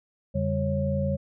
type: tone cluster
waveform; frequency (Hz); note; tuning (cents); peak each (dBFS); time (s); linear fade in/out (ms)
sine; 86.1 / 142.2 / 197.5 / 549; F2 / C#3 / G3 / C#5; -24 / +45 / +13 / -17; -29; 0.34-1.17; 20
effects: none